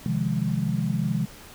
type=chord; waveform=sine; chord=F minor seventh; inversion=second; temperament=equal; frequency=130.81 / 155.56 / 174.61 / 207.7 Hz; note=C3 / Eb3 / F3 / Ab3; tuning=0 / 0 / 0 / 0 cents; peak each=-28 dBFS; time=0.06-1.26 s; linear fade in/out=2 ms; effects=pink hiss -46 dBFS RMS until 1.54 s